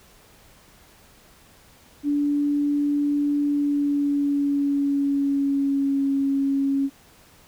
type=tone with pitch glide; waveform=sine; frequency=289.5 to 275.3 Hz; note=D4 to C#4; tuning=-25 to -12 cents; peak=-19 dBFS; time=2.03-6.9 s; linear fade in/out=50 ms; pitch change=-87 cents; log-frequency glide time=3.43-6.13 s; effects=pink hiss -53 dBFS RMS until 7.47 s